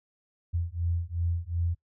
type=beating tone pair; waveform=sine; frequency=84.1 / 86.8 Hz; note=E2 / F2; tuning=+35 / -10 cents; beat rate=2.7 Hz; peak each=-30 dBFS; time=0.53-1.75 s; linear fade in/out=20 ms; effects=noise-tail reverb RT60 0.1 s tail -21 dB re dry